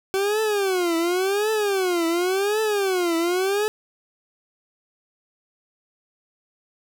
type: tone with vibrato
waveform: 40% pulse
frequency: 380.3 Hz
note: F#4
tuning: 48 cents sharp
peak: -19 dBFS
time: 0.14-3.68 s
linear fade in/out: 0 ms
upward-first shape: triangle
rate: 0.91 Hz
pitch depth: 260 cents each way
effects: none